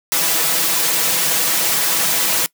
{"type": "noise with comb filter", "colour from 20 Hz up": "white", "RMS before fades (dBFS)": -17, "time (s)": [0.12, 2.46], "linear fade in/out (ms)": 0, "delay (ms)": 6.1, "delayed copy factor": 0.9, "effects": ["noise-tail reverb RT60 0.1 s tail -22 dB re dry", "high-pass 150 Hz 12 dB/octave"]}